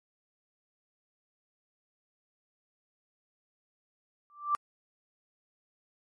sine tone with exponential growth, 1174.7 Hz, D6, in tune, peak -21 dBFS, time 4.3-4.55 s, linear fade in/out 0 ms, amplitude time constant 54 ms, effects MP3 64 kbps

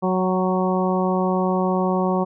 harmonic tone with a mistuned harmonic, 185 Hz, F#3, in tune, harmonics 1 / 2 / 3 / 4 / 5 / 6, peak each -21 / -24 / -26 / -27 / -28 / -29 dBFS, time 0.02-2.25 s, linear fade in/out 20 ms, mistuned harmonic 4, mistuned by +16 cents, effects none

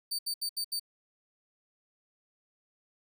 sawtooth tone bursts, 4595 Hz, D8, 39 cents flat, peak -28 dBFS, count 5, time 0.11-0.797 s, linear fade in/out 10 ms, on 79 ms, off 73 ms, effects none

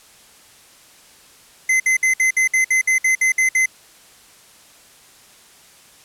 square tone bursts, 2054 Hz, C7, 33 cents flat, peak -14 dBFS, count 12, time 1.69-3.659 s, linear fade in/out 5 ms, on 110 ms, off 59 ms, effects white hiss -48 dBFS RMS until 6.04 s + low-pass 11000 Hz 12 dB/octave

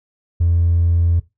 sine tone with hard clipping, 85 Hz, F2, 46 cents flat, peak -13 dBFS, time 0.4-1.2 s, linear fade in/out 10 ms, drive 1 dB, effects noise-tail reverb RT60 0.2 s tail -17 dB re dry

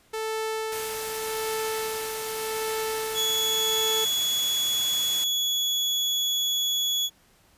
sawtooth tone with tremolo, 440 Hz, A4, in tune, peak -23 dBFS, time 0.13-4.05 s, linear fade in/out 10 ms, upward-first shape sine, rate 0.85 Hz, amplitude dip 45%
white noise, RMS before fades -35 dBFS, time 0.72-5.24 s, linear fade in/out 2 ms
35% pulse tone, 3380 Hz, G#7, 30 cents sharp, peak -21 dBFS, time 3.14-7.1 s, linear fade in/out 50 ms
effects pink hiss -60 dBFS RMS until 7.57 s + resampled to 32000 Hz

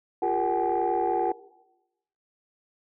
sine tone cluster, 349.8 / 400 / 465.6 / 759 / 841 Hz, F4 / G4 / A#4 / F#5 / G#5, +3 / +35 / -2 / +44 / +22 cents, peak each -28 / -30 / -30 / -26 / -29 dBFS, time 0.22-1.32 s, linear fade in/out 5 ms, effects noise-tail reverb RT60 0.9 s tail -18 dB re dry + tanh soft clip ceiling -16 dBFS

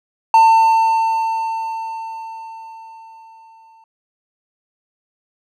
triangle tone with exponential decay, 898 Hz, A5, 35 cents sharp, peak -4 dBFS, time 0.34-3.84 s, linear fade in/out 2 ms, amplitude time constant 760 ms, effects none

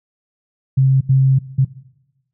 sine tone bursts at uneven times, 133.3 Hz, C3, 33 cents sharp, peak -9 dBFS, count 3, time 0.77-1.01 / 1.09-1.39 / 1.58-1.65 s, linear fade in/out 10 ms, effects noise-tail reverb RT60 1.0 s tail -19 dB re dry

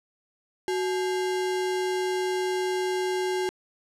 sine tone with sample-and-hold, 370 Hz, F#4, in tune, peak -24 dBFS, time 0.68-3.49 s, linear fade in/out 0 ms, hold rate 1225 Hz, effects low-pass 9000 Hz 12 dB/octave

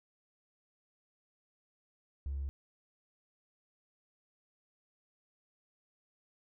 sine tone with hard clipping, 69.3 Hz, C#2, in tune, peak -35 dBFS, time 2.26-2.49 s, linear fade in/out 0 ms, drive 1 dB, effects none

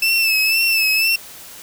30% pulse tone with vibrato, 2637 Hz, E7, in tune, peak -11 dBFS, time 0.02-1.16 s, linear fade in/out 5 ms, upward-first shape sine, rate 2 Hz, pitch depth 53 cents each way, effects white hiss -38 dBFS RMS until 1.62 s

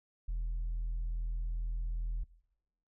sine tone, 41.2 Hz, E1, in tune, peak -30 dBFS, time 0.28-2.24 s, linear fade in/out 10 ms, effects noise-tail reverb RT60 1.0 s tail -23 dB re dry + tanh soft clip ceiling -31 dBFS

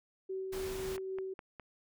sine tone with tremolo, 380.3 Hz, F#4, 48 cents sharp, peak -35 dBFS, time 0.29-1.34 s, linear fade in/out 10 ms, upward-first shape sine, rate 3.7 Hz, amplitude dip 25%
pink noise, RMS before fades -44 dBFS, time 0.52-0.97 s, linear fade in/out 10 ms
click train, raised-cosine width 0.5 ms, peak -31 dBFS, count 4, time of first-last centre 0.98-1.597 s, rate 4.86 Hz
effects none

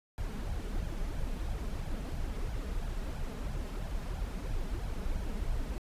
brown noise with flanger, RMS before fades -35 dBFS, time 0.18-5.78 s, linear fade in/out 0 ms, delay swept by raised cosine 1.2 to 4.9 ms, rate 3 Hz, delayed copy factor +0.65, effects resampled to 32000 Hz

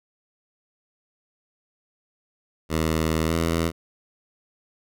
10% pulse tone with pitch glide, 79.9 to 82.81 Hz, D#2 to E2, +47 to +8 cents, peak -13 dBFS, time 2.69-3.72 s, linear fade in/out 50 ms, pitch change +61 cents, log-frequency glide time 3.26-3.34 s, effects none

